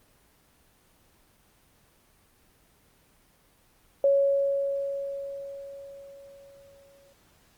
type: tone with exponential decay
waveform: sine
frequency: 556 Hz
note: C#5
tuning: 5 cents sharp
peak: -17 dBFS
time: 4.04-7.13 s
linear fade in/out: 2 ms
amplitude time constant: 670 ms
effects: pink hiss -62 dBFS RMS until 7.57 s + Opus 24 kbps